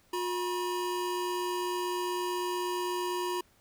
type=tone pair together; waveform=square; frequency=358.4 / 966.5 Hz; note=F4 / B5; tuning=+45 / -38 cents; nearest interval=octave + perfect fourth; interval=1717 cents; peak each=-33 / -35 dBFS; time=0.13-3.41 s; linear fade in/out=5 ms; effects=pink hiss -65 dBFS RMS until 3.6 s